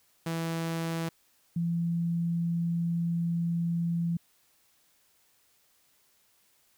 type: tone pair in turn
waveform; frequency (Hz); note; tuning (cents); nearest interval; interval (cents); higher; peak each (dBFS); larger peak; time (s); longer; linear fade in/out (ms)
sawtooth / sine; 164.81 / 169.35; E3 / E3; 0 / +47; unison; 47; second; -26; neither; 0.26-1.09 / 1.56-4.17; second; 5
effects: white hiss -67 dBFS RMS until 6.77 s